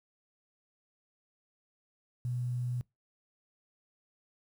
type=tone with quantisation; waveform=sine; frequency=123.1 Hz; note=B2; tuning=5 cents flat; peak=-31 dBFS; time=2.25-2.81 s; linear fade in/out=0 ms; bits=10; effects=noise-tail reverb RT60 0.2 s tail -24 dB re dry